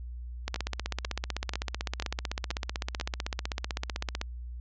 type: two click trains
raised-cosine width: 0.2 ms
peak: -16 / -14 dBFS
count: 6 / 60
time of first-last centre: 0.56-2.999 / 0.48-4.214 s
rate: 2.05 / 15.8 Hz
effects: added 60 Hz sine -37 dBFS peak until 4.6 s + resampled to 16000 Hz

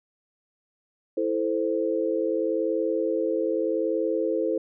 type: chord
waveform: sine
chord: A minor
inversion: second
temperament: equal with one note detuned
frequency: 329.6 / 440 / 520.8 Hz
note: E4 / A4 / C5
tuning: 0 / 0 / -8 cents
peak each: -27 dBFS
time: 1.17-4.58 s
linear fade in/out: 5 ms
effects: none

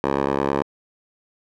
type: tone with band-pass filter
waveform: 10% pulse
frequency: 69.3 Hz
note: C#2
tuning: in tune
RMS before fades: -22 dBFS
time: 0.04-0.63 s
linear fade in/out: 0 ms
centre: 680 Hz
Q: 1.3
effects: none

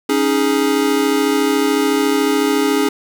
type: chord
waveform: square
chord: C# suspended second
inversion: none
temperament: equal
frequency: 277.2 / 311.1 / 415.3 Hz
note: C#4 / D#4 / G#4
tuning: 0 / 0 / 0 cents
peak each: -18 / -20 / -18 dBFS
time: 0.09-2.89 s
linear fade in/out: 5 ms
effects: 7-bit

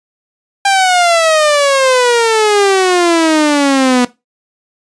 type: exponential sweep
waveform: sawtooth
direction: down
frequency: 800 to 243.9 Hz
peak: -4 dBFS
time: 0.65-4.05 s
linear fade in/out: 5 ms
effects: noise-tail reverb RT60 0.2 s tail -17 dB re dry + resampled to 22050 Hz

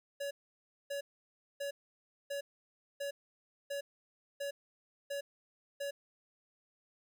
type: tone bursts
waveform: square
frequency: 564 Hz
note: C#5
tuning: 30 cents sharp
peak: -37 dBFS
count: 9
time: 0.2-5.91 s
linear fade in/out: 10 ms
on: 110 ms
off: 590 ms
effects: none

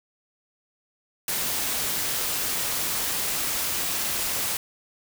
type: noise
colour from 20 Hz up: white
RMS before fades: -27 dBFS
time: 1.28-4.57 s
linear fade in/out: 2 ms
effects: none

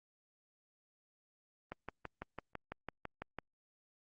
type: click train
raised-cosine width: 0.5 ms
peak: -26 dBFS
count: 11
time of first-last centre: 1.72-3.387 s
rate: 6 Hz
effects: Opus 24 kbps

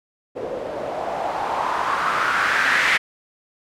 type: noise with low-pass filter sweep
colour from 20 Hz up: blue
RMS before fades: -22 dBFS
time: 0.35-2.98 s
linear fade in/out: 20 ms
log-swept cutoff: 460 to 2000 Hz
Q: 3.4
effects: none

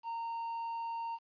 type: tone with quantisation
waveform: triangle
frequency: 922 Hz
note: A#5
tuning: 19 cents flat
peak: -34 dBFS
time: 0.03-1.19 s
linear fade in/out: 50 ms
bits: 10
effects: resampled to 11025 Hz

